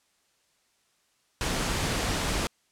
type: noise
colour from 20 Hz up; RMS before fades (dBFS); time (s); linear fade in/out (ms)
pink; -28; 1.41-2.47; 0
effects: white hiss -69 dBFS RMS until 2.71 s + low-pass 9000 Hz 12 dB/octave